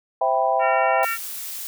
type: chord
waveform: sine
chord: C major seventh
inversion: none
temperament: equal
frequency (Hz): 523.3 / 659.3 / 784 / 987.8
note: C5 / E5 / G5 / B5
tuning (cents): 0 / 0 / 0 / 0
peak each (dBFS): -25 / -22 / -21 / -25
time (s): 0.21-1.05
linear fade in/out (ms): 5
type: harmonic tone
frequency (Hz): 456.8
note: A#4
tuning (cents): -35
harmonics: 3 / 4 / 5 / 6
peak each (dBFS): -26 / -28 / -30 / -32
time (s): 0.59-1.18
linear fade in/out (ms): 50
type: noise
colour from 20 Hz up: blue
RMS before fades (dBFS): -32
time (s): 1.03-1.67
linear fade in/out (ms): 0
effects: none